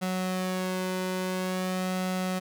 sawtooth tone with flanger, 185 Hz, F#3, in tune, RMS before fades -30 dBFS, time 0.01-2.4 s, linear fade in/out 20 ms, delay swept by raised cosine 1.5 to 2.01 ms, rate 0.48 Hz, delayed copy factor +0.55, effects none

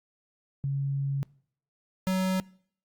sine / square tone pair in turn, 138.59 / 187.38 Hz, C#3 / F#3, 0 / +22 cents, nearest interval perfect fourth, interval 522 cents, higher second, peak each -26 / -25 dBFS, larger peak second, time 0.64-1.23 / 2.07-2.4 s, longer first, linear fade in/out 0 ms, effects noise-tail reverb RT60 0.6 s tail -24 dB re dry + Opus 48 kbps

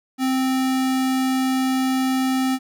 square tone, 261.3 Hz, C4, 2 cents flat, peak -19 dBFS, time 0.18-2.59 s, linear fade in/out 50 ms, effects 10-bit

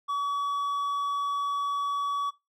sine tone with hard clipping, 1136 Hz, C#6, 42 cents sharp, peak -27 dBFS, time 0.08-2.31 s, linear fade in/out 20 ms, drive 3 dB, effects noise-tail reverb RT60 0.2 s tail -17 dB re dry

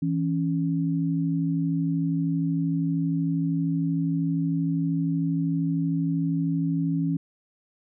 sine tone pair together, 164.35 / 277.2 Hz, E3 / C#4, -5 / 0 cents, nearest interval major sixth, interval 905 cents, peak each -24 / -26 dBFS, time 0.02-7.17 s, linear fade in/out 5 ms, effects none

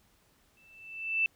sine tone with exponential growth, 2652 Hz, E7, 10 cents sharp, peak -22 dBFS, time 0.57-1.26 s, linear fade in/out 1 ms, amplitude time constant 150 ms, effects pink hiss -67 dBFS RMS until 1.35 s

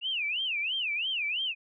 sine tone with vibrato, 2709 Hz, E7, 47 cents sharp, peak -28 dBFS, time 0.01-1.55 s, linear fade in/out 50 ms, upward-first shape sine, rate 3 Hz, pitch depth 280 cents each way, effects none

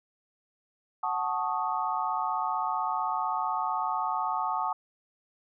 sine chord, D# half-diminished seventh, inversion first, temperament equal, 740 / 880 / 1108.7 / 1244.5 Hz, F#5 / A5 / C#6 / D#6, 0 / 0 / 0 / 0 cents, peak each -33 / -31 / -33 / -33 dBFS, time 1.03-4.73 s, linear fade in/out 5 ms, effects none

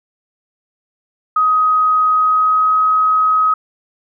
sine tone with pitch glide, 1258 to 1267.5 Hz, D#6 to D#6, +19 to +32 cents, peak -10 dBFS, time 1.36-3.54 s, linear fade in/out 5 ms, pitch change +13 cents, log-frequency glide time 2.11-2.79 s, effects none

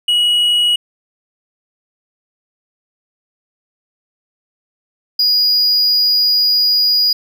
triangle tone pair in turn, 2912 / 4897 Hz, F#7 / D#8, -28 / -28 cents, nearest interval major sixth, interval 900 cents, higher second, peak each -9 dBFS, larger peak neither, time 0.08-0.76 / 5.19-7.13 s, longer second, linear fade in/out 5 ms, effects none

